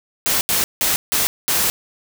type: noise bursts at uneven times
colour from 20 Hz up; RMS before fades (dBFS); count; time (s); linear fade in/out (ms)
white; -18; 5; 0.26-0.41 / 0.49-0.64 / 0.81-0.96 / 1.12-1.27 / 1.48-1.7; 0
effects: none